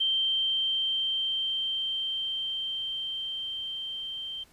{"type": "tone with level ramp", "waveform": "sine", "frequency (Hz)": 3136, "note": "G7", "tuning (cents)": 0, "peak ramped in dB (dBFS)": [-23, -34], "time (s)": [0, 4.44], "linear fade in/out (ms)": 10, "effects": ["pink hiss -60 dBFS RMS until 4.52 s", "resampled to 32000 Hz"]}